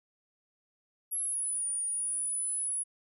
sine exponential two-way sweep, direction down then up, 11320 to 9440 to 10310 Hz, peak -30 dBFS, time 1.11-2.84 s, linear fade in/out 20 ms, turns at 1.68 s, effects none

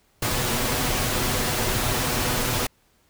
pink noise with comb filter, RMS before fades -24 dBFS, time 0.22-2.67 s, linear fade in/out 5 ms, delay 8.1 ms, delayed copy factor +0.55, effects pink hiss -63 dBFS RMS until 3.09 s

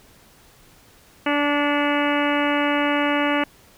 harmonic tone with a mistuned harmonic, 290.4 Hz, D4, 19 cents flat, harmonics 1 / 2 / 3 / 4 / 5 / 6 / 7 / 8 / 9 / 10, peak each -22 / -25 / -27 / -28 / -29 / -30 / -30 / -31 / -32 / -32 dBFS, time 1.26-3.44 s, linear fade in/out 5 ms, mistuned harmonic 8, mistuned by -39 cents, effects pink hiss -52 dBFS RMS until 3.77 s

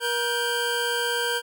25% pulse tone pair together, 476 / 1568 Hz, A#4 / G6, +36 / 0 cents, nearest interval octave + major sixth, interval 2064 cents, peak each -23 / -22 dBFS, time 0-1.42 s, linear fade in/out 50 ms, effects none

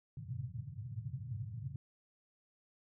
pink band-pass noise, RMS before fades -43 dBFS, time 0.17-1.76 s, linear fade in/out 2 ms, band 100 to 140 Hz, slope 48 dB/octave, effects none

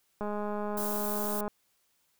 click train, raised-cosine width 1 ms, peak -22 dBFS, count 265, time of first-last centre 0.21-1.479 s, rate 208 Hz
violet noise, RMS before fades -36 dBFS, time 0.77-1.41 s, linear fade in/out 5 ms
effects white hiss -72 dBFS RMS until 2.19 s

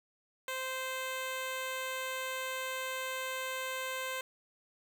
10% pulse tone, 520 Hz, C5, 11 cents flat, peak -27 dBFS, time 0.48-4.21 s, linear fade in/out 2 ms, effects none

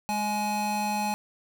square tone pair together, 207.7 / 841.2 Hz, G#3 / G#5, 0 / +22 cents, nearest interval 2 octaves, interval 2422 cents, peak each -32 / -28 dBFS, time 0.09-1.14 s, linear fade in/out 0 ms, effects none

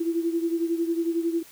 sine beating tone pair, 332.5 / 343.5 Hz, E4 / F4, +15 / -29 cents, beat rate 11 Hz, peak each -24 / -29 dBFS, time 0-1.43 s, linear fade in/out 10 ms, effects white hiss -50 dBFS RMS until 1.51 s

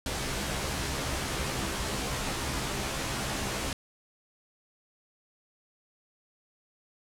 pink noise with comb filter, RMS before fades -32 dBFS, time 0.06-3.73 s, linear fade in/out 2 ms, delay 15 ms, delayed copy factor +0.65, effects low-pass 10000 Hz 12 dB/octave

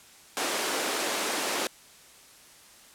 pink high-pass noise, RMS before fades -29 dBFS, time 0.37-1.67 s, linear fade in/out 0 ms, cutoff 290 Hz, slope 24 dB/octave, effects white hiss -53 dBFS RMS until 2.94 s + low-pass 11000 Hz 12 dB/octave

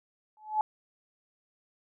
sine tone with exponential growth, 858 Hz, A5, 44 cents flat, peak -20 dBFS, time 0.37-0.61 s, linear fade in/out 1 ms, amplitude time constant 52 ms, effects none

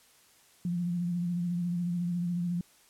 sine tone with vibrato, 174.61 Hz, F3, in tune, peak -28 dBFS, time 0.65-2.61 s, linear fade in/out 2 ms, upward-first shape sine, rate 14 Hz, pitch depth 36 cents each way, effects white hiss -61 dBFS RMS until 2.89 s + low-pass 12000 Hz 12 dB/octave

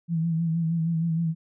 sine tone with vibrato, 164.81 Hz, E3, in tune, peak -22 dBFS, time 0.08-1.35 s, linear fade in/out 50 ms, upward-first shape sine, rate 6.4 Hz, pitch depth 46 cents each way, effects none

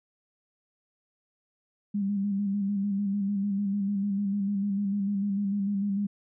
sine tone with vibrato, 200.3 Hz, G3, 38 cents sharp, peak -25 dBFS, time 1.94-6.07 s, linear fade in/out 10 ms, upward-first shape square, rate 6.7 Hz, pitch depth 36 cents each way, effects none

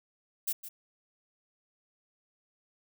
violet noise with echo, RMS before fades -31 dBFS, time 0.47-0.53 s, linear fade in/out 10 ms, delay 160 ms, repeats 1, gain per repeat -12 dB, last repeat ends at 0.69 s, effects none

